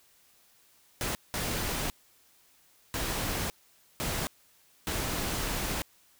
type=noise bursts at uneven times; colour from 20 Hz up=pink; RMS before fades=-32 dBFS; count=5; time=1.01-1.15 / 1.34-1.9 / 2.94-3.5 / 4-4.27 / 4.87-5.82 s; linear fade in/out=0 ms; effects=white hiss -63 dBFS RMS until 6.19 s